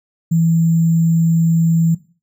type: tone with sample-and-hold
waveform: sine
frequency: 164.81 Hz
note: E3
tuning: in tune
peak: -11 dBFS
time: 0.31-1.95 s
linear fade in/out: 10 ms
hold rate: 7350 Hz
effects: noise-tail reverb RT60 0.4 s tail -18 dB re dry